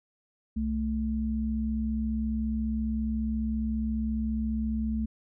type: tone pair together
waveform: sine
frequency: 65.41 / 220 Hz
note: C2 / A3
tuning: 0 / 0 cents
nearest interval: octave + major sixth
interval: 2100 cents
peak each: -31 / -28 dBFS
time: 0.56-5.06 s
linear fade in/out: 10 ms
effects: none